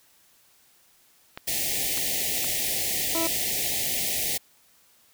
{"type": "clicks", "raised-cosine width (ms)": 0.3, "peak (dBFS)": -19, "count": 3, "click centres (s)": [1.375, 1.976, 2.444]}
{"type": "band-stop noise", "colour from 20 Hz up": "white", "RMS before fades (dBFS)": -27, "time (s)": [1.47, 4.38], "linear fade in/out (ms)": 10, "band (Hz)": [820, 1800], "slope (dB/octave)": 96}
{"type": "tone", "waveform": "20% pulse", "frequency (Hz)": 329.6, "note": "E4", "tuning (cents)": 0, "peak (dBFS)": -21, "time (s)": [3.15, 3.27], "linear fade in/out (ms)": 0}
{"effects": ["white hiss -60 dBFS RMS until 5.13 s"]}